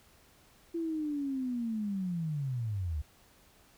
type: linear sweep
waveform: sine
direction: down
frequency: 338.9 to 69.6 Hz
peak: -31 dBFS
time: 0.74-3.02 s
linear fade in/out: 10 ms
effects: pink hiss -62 dBFS RMS until 3.77 s